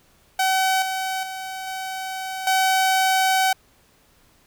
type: tone with level steps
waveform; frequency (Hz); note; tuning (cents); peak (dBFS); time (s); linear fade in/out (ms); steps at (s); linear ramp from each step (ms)
sawtooth; 759; F#5; +44; -14 / -20 / -26 / -24 / -13; 0.39-3.53; 5; 0.82 / 1.23 / 1.67 / 2.47; 2
effects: pink hiss -58 dBFS RMS until 4.46 s